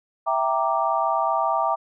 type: chord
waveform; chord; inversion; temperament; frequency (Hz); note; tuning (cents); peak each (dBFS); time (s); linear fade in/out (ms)
sine; E half-diminished seventh; none; equal; 659.3 / 784 / 932.3 / 1174.7; E5 / G5 / Bb5 / D6; 0 / 0 / 0 / 0; -25; 0.26-1.76; 20
effects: none